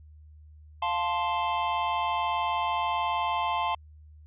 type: chord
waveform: square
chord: F major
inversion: none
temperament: equal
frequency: 698.5 / 880 / 1046.5 Hz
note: F5 / A5 / C6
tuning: 0 / 0 / 0 cents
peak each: -33 / -30 / -30 dBFS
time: 0.82-3.75 s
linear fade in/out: 5 ms
effects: added 76 Hz sine -48 dBFS peak until 4.26 s + resampled to 8000 Hz